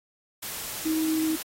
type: tone in noise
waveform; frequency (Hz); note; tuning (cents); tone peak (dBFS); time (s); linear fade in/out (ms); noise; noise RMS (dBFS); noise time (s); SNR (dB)
sine; 316.3; D#4; +29; -23; 0.85-1.36; 10; white; -35; 0.42-1.43; +9
effects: AAC 48 kbps